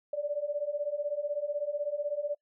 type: beating tone pair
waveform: sine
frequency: 574 / 590 Hz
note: D5 / D5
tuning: -40 / +8 cents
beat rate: 16 Hz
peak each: -34 / -32 dBFS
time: 0.13-2.35 s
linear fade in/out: 5 ms
effects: noise-tail reverb RT60 0.1 s tail -25 dB re dry